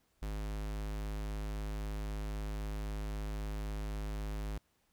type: tone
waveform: square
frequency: 51.9 Hz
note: G#1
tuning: in tune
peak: -37 dBFS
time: 0.22-4.58 s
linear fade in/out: 5 ms
effects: pink hiss -75 dBFS RMS until 4.92 s